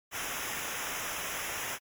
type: noise with comb filter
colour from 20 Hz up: pink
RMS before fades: -36 dBFS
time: 0.11-1.79 s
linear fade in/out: 50 ms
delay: 0.23 ms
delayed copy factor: -0.85
effects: MP3 96 kbps